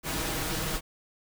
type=noise with comb filter; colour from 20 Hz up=pink; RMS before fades=-31 dBFS; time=0.03-0.81 s; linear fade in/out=50 ms; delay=6.3 ms; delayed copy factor=+0.5; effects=none